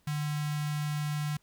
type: tone with notch filter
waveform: square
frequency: 148.9 Hz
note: D3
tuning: 24 cents sharp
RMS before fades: -32 dBFS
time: 0.07-1.37 s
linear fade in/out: 5 ms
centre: 450 Hz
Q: 0.6
effects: pink hiss -69 dBFS RMS until 1.42 s